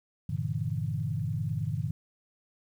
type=chord; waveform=sine; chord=E half-diminished seventh; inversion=first; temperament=equal; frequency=98 / 116.54 / 146.83 / 164.81 Hz; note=G2 / Bb2 / D3 / E3; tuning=0 / 0 / 0 / 0 cents; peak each=-35 / -33 / -33 / -36 dBFS; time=0.29-1.91 s; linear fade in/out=5 ms; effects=10-bit